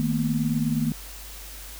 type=tone cluster; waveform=sine; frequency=154 / 223 / 242.3 Hz; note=D#3 / A3 / B3; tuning=-17 / +23 / -33 cents; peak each=-26 dBFS; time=0-0.92 s; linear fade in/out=0 ms; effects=added 50 Hz sine -41 dBFS peak until 1.79 s + white hiss -42 dBFS RMS until 1.79 s